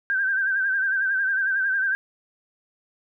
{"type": "tone with vibrato", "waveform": "sine", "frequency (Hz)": 1568, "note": "G6", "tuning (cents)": 0, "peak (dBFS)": -20, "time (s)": [0.1, 1.95], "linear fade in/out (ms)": 0, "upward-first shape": "sine", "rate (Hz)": 11, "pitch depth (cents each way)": 59, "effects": []}